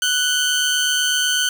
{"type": "tone pair together", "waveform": "25% pulse", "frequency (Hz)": [1480, 3108], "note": ["F#6", "G7"], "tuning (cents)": [0, -16], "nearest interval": "octave + minor second", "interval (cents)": 1284, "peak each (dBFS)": -16, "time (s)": [0.02, 1.49], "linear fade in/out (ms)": 2, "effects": []}